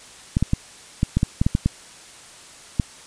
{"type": "clicks", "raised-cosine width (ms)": 5, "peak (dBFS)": -5, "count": 11, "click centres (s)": [0.369, 0.426, 0.534, 1.031, 1.17, 1.231, 1.415, 1.465, 1.551, 1.66, 2.798], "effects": ["white hiss -44 dBFS RMS until 3.06 s", "resampled to 22050 Hz"]}